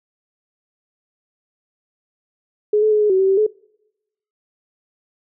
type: tone with pitch steps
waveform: sine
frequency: 420.5 / 431.4 / 423.8 / 420.3 / 377.5 / 383.7 / 386.8 / 427.8 Hz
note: G#4 / A4 / G#4 / G#4 / F#4 / G4 / G4 / A4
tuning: +22 / -34 / +35 / +21 / +35 / -37 / -23 / -49 cents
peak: -12 dBFS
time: 2.73-3.466 s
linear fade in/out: 5 ms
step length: 92 ms
effects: noise-tail reverb RT60 0.9 s tail -26 dB re dry